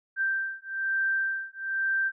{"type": "beating tone pair", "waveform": "sine", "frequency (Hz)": [1568, 1569.1], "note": ["G6", "G6"], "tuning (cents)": [0, 1], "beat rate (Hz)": 1.1, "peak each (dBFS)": -29, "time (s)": [0.16, 2.12], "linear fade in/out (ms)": 50, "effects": []}